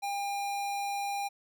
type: tone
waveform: square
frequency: 803 Hz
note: G5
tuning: 41 cents sharp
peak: -32 dBFS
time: 0.02-1.29 s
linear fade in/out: 20 ms
effects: none